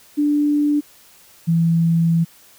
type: tone pair in turn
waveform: sine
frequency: 293.7 / 166.32 Hz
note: D4 / E3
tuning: 0 / +16 cents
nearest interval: minor seventh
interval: 984 cents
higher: first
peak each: -14 / -13 dBFS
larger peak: second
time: 0.17-0.81 / 1.47-2.25 s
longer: second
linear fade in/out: 20 ms
effects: white hiss -49 dBFS RMS until 2.58 s